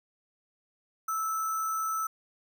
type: tone with sample-and-hold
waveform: sine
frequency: 1315 Hz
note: E6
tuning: 5 cents flat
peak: -28 dBFS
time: 1.08-2.07 s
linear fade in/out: 5 ms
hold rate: 7350 Hz
effects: none